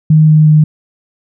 sine tone with pitch steps, 155.56 / 154.4 / 153.24 Hz, D#3 / D#3 / D#3, 0 / -13 / -26 cents, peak -3 dBFS, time 0.1-0.64 s, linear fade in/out 5 ms, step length 180 ms, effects none

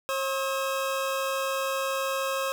25% pulse tone pair together, 538.6 / 1281 Hz, C#5 / E6, -50 / -50 cents, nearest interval octave + minor third, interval 1500 cents, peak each -24 / -29 dBFS, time 0.09-2.52 s, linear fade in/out 0 ms, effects none

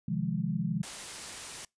sine chord, F minor seventh, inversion second, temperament equal, 130.81 / 155.56 / 174.61 / 207.7 Hz, C3 / Eb3 / F3 / Ab3, 0 / 0 / 0 / 0 cents, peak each -37 / -34 / -32 / -34 dBFS, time 0.08-0.82 s, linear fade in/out 5 ms
white noise, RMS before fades -41 dBFS, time 0.83-1.65 s, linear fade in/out 2 ms
effects noise-tail reverb RT60 0.2 s tail -26 dB re dry + resampled to 22050 Hz

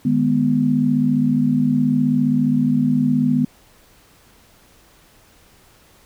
sine chord, G# minor, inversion second, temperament equal with one note detuned, 152.27 / 207.7 / 246.9 Hz, D#3 / G#3 / B3, -37 / 0 / 0 cents, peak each -21 / -21 / -16 dBFS, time 0.05-3.45 s, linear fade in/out 5 ms, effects pink hiss -52 dBFS RMS until 6.05 s

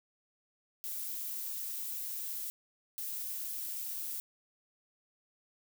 violet noise bursts at uneven times, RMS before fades -39 dBFS, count 2, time 0.84-2.5 / 2.98-4.2 s, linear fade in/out 0 ms, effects none

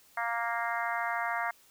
harmonic tone, 233.2 Hz, A#3, 1 cent sharp, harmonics 3 / 4 / 5 / 6 / 7 / 8 / 9, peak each -35 / -36 / -37 / -38 / -38 / -39 / -40 dBFS, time 0.17-1.51 s, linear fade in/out 5 ms, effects white hiss -61 dBFS RMS until 1.7 s

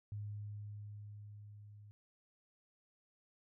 sine tone with level ramp, 103.83 Hz, G#2, in tune, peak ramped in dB -40 to -54 dBFS, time 0.12-1.91 s, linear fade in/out 0 ms, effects none

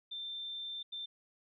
sine tone bursts at uneven times, 3570 Hz, A7, 24 cents sharp, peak -39 dBFS, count 2, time 0.11-0.83 / 0.92-1.06 s, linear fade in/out 10 ms, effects none

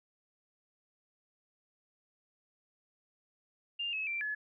sine tone with pitch steps, 2801 / 2579 / 2353 / 1707 Hz, F7 / E7 / D7 / G#6, +4 / -39 / +3 / +47 cents, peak -33 dBFS, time 3.79-4.35 s, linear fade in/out 10 ms, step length 140 ms, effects none

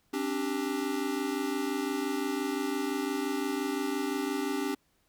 square chord, C suspended second, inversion none, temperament equal with one note detuned, 267.9 / 293.7 / 392 Hz, C4 / D4 / G4, +41 / 0 / 0 cents, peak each -35 / -34 / -35 dBFS, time 0.13-4.75 s, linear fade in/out 10 ms, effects pink hiss -71 dBFS RMS until 5.08 s

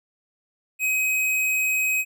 square tone, 2530 Hz, D#7, 28 cents sharp, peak -21 dBFS, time 0.79-2.05 s, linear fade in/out 50 ms, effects none

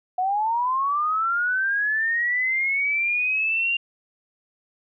sine linear sweep, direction up, 721 to 2794 Hz, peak -20 dBFS, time 0.18-3.77 s, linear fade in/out 5 ms, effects none

